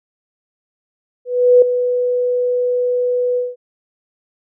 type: tone with ADSR envelope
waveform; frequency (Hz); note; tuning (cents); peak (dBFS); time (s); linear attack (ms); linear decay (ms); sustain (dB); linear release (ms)
sine; 493.9; B4; 0; -4; 1.25-3.56; 370; 4; -10; 190
effects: none